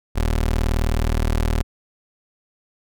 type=tone; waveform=25% pulse; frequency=39.18 Hz; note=D#1; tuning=13 cents sharp; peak=-14 dBFS; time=0.15-1.63 s; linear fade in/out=20 ms; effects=none